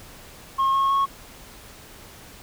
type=tone with pitch steps; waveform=sine; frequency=1078 / 1088.6 / 1099.4 Hz; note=C#6 / C#6 / C#6; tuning=-49 / -32 / -15 cents; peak=-15 dBFS; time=0.58-1.06 s; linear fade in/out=20 ms; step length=160 ms; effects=tanh soft clip ceiling -17 dBFS + pink hiss -45 dBFS RMS until 2.42 s